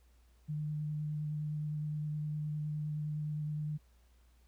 sine tone with vibrato, 151 Hz, D3, 48 cents sharp, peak -34 dBFS, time 0.48-3.78 s, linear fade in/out 20 ms, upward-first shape sine, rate 9.7 Hz, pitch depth 12 cents each way, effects added 60 Hz sine -62 dBFS peak until 4.47 s + pink hiss -73 dBFS RMS until 4.47 s

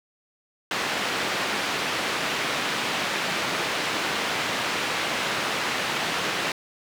white band-pass noise, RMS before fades -27 dBFS, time 0.71-6.52 s, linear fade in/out 2 ms, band 160 to 2900 Hz, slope 12 dB/octave, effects none

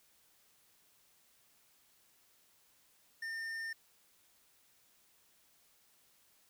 sine tone with tanh clipping, 1811 Hz, A6, 49 cents sharp, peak -40 dBFS, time 3.22-3.73 s, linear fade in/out 5 ms, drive 10 dB, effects white hiss -69 dBFS RMS until 6.49 s

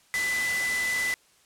sine tone in noise, 2000 Hz, B6, 21 cents sharp, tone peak -25 dBFS, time 0.14-1.14 s, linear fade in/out 0 ms, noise white, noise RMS -32 dBFS, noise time 0.14-1.14 s, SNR +4 dB, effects white hiss -61 dBFS RMS until 1.45 s + low-pass 10000 Hz 12 dB/octave

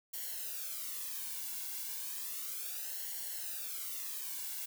blue noise with flanger, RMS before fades -41 dBFS, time 0.13-4.66 s, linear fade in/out 10 ms, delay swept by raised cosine 0.8 to 1.63 ms, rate 0.33 Hz, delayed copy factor -0.8, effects none

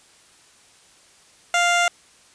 15% pulse tone, 698.5 Hz, F5, in tune, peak -10 dBFS, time 1.54-1.88 s, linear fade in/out 2 ms, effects white hiss -53 dBFS RMS until 2.34 s + resampled to 22050 Hz

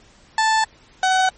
30% pulse tone pair in turn, 880 / 751.2 Hz, A5 / F#5, 0 / +26 cents, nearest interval minor third, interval 274 cents, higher first, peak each -12 dBFS, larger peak neither, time 0.38-0.64 / 1.03-1.29 s, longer neither, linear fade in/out 2 ms, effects pink hiss -51 dBFS RMS until 1.37 s + MP3 32 kbps

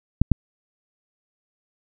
clicks, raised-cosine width 5 ms, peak -3 dBFS, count 2, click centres 0.216 / 0.317 s, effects none

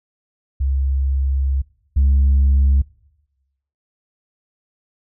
sine tone pair in turn, 67.7 / 68.41 Hz, C#2 / C#2, -40 / -22 cents, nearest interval unison, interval 18 cents, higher second, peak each -15 / -9 dBFS, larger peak second, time 0.6-1.62 / 1.96-2.82 s, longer first, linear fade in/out 10 ms, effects noise-tail reverb RT60 1.0 s tail -23 dB re dry + tanh soft clip ceiling -9 dBFS

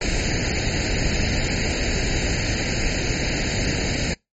pink noise with comb filter, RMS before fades -22 dBFS, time 0.01-4.14 s, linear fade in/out 5 ms, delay 0.44 ms, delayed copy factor +0.95, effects noise-tail reverb RT60 0.2 s tail -26 dB re dry + MP3 32 kbps

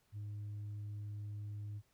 sine tone, 103.83 Hz, G#2, in tune, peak -39 dBFS, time 0.12-1.82 s, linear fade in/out 50 ms, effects tanh soft clip ceiling -40 dBFS + pink hiss -75 dBFS RMS until 1.93 s

